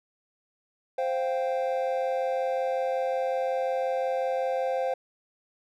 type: chord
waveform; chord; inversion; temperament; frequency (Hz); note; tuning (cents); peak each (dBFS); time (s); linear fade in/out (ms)
triangle; C suspended fourth; none; equal; 523.3 / 698.5 / 784; C5 / F5 / G5; 0 / 0 / 0; -25 / -30 / -31; 0.98-4.94; 5
effects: none